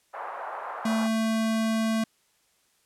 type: band-pass noise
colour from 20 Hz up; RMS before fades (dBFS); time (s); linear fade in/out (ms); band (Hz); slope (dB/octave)
white; -36; 0.13-1.08; 20; 610 to 1200; 24
type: tone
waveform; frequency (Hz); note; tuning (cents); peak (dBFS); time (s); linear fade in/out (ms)
square; 222.5; A3; +20; -24; 0.85-2.04; 5
effects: white hiss -67 dBFS RMS until 2.85 s + low-pass 11000 Hz 12 dB/octave